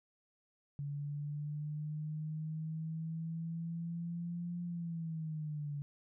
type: linear two-way sweep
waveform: sine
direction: up then down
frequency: 142.7 to 174.61 to 142.7 Hz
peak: -37 dBFS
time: 0.79-5.82 s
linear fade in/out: 0 ms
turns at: 4.63 s
effects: none